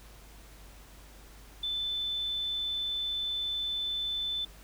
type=tone; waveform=sine; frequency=3520 Hz; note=A7; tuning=in tune; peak=-30 dBFS; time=1.63-4.45 s; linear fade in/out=5 ms; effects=added 50 Hz sine -51 dBFS peak until 4.63 s + pink hiss -55 dBFS RMS until 4.63 s